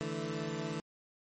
20% pulse chord, D suspended second, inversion none, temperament equal with one note detuned, 146.83 / 163.86 / 220 Hz, D3 / E3 / A3, 0 / -10 / 0 cents, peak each -36 / -34 / -36 dBFS, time 0.01-0.8 s, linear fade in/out 0 ms, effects MP3 32 kbps

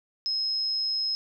sine tone, 5140 Hz, E8, 45 cents flat, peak -25 dBFS, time 0.26-1.15 s, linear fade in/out 0 ms, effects none

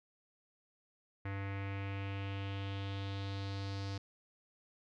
square tone with low-pass filter sweep, 98.5 Hz, G2, 9 cents sharp, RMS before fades -40 dBFS, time 1.25-3.98 s, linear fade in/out 5 ms, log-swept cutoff 2000 to 4900 Hz, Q 3.1, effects none

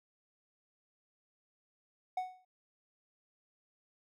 triangle tone with exponential decay, 740 Hz, F#5, in tune, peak -28 dBFS, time 2.17-2.45 s, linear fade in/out 5 ms, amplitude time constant 59 ms, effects none

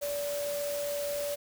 sine tone in noise, 577 Hz, D5, 31 cents flat, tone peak -31 dBFS, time 0.01-1.36 s, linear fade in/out 20 ms, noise white, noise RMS -40 dBFS, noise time 0.01-1.36 s, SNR +6 dB, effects none

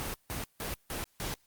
pink noise bursts, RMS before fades -36 dBFS, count 5, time 0-1.34 s, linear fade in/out 0 ms, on 140 ms, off 160 ms, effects white hiss -69 dBFS RMS until 1.46 s + Opus 24 kbps

